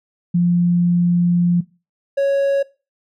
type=tone pair in turn; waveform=sine / triangle; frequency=174.61 / 554.4 Hz; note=F3 / C#5; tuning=0 / 0 cents; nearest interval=octave + minor sixth; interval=2000 cents; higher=second; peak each=-12 dBFS; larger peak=neither; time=0.34-1.61 / 2.17-2.63 s; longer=first; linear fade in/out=10 ms; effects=noise-tail reverb RT60 0.3 s tail -20 dB re dry